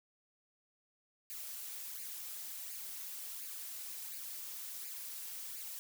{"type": "noise with flanger", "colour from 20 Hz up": "blue", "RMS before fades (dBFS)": -45, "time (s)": [1.3, 5.79], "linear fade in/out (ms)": 0, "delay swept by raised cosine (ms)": [0.43, 4.83], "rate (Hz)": 1.4, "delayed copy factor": 0.6, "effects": []}